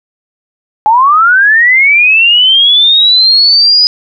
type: linear sweep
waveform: sine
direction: up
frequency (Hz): 830.6 to 5000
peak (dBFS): -3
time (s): 0.86-3.87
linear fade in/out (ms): 0
effects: none